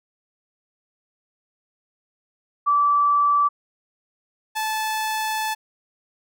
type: tone pair in turn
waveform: sine / sawtooth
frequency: 1159 / 870.6 Hz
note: D6 / A5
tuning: -23 / -19 cents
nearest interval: perfect fourth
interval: 496 cents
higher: first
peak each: -15 / -19 dBFS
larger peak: first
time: 2.66-3.49 / 4.55-5.55 s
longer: second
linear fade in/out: 20 ms
effects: none